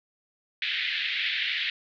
pink band-pass noise, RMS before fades -29 dBFS, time 0.62-1.7 s, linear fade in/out 2 ms, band 1800 to 3900 Hz, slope 48 dB/octave, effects none

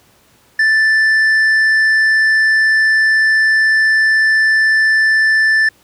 sine tone with tanh clipping, 1762 Hz, A6, 2 cents sharp, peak -10 dBFS, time 0.59-5.69 s, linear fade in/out 5 ms, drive 5 dB, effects pink hiss -51 dBFS RMS until 5.83 s + high-pass 60 Hz 12 dB/octave

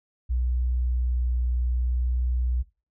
sine tone with vibrato, 61.4 Hz, B1, 9 cents flat, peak -22 dBFS, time 0.29-2.63 s, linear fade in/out 20 ms, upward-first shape triangle, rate 0.64 Hz, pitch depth 11 cents each way, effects noise-tail reverb RT60 0.3 s tail -19 dB re dry

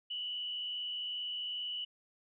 sine tone with frequency modulation, 2960 Hz, F#7, in tune, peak -36 dBFS, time 0.1-1.85 s, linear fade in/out 10 ms, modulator 82.4 Hz, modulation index 0.88, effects none

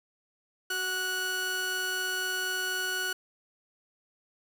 sawtooth tone pair together, 373.8 / 1471.2 Hz, F#4 / F#6, +18 / -10 cents, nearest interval 2 octaves, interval 2372 cents, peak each -35 / -26 dBFS, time 0.7-3.13 s, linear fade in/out 5 ms, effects none

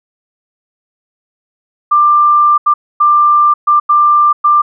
sine tone bursts at uneven times, 1187 Hz, D6, 18 cents sharp, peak -5 dBFS, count 6, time 1.91-2.58 / 2.66-2.74 / 3-3.54 / 3.67-3.8 / 3.89-4.33 / 4.44-4.62 s, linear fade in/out 10 ms, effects none

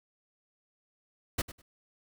pink noise with echo, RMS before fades -29 dBFS, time 1.38-1.42 s, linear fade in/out 10 ms, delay 100 ms, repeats 2, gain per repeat -15 dB, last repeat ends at 1.62 s, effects none

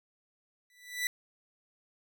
sawtooth tone with exponential growth, 1975.5 Hz, B6, in tune, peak -23 dBFS, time 0.7-1.07 s, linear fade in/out 1 ms, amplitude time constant 80 ms, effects none

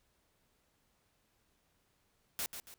white noise with echo, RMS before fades -37 dBFS, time 2.39-2.46 s, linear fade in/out 0 ms, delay 140 ms, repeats 2, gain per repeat -8 dB, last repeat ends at 2.74 s, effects pink hiss -75 dBFS RMS until 2.78 s

